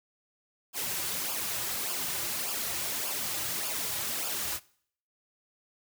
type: noise with flanger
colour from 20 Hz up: white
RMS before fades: -33 dBFS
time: 0.73-4.6 s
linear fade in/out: 50 ms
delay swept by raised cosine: 0.5 to 4.5 ms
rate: 1.7 Hz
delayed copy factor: -0.65
effects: noise-tail reverb RT60 0.6 s tail -22 dB re dry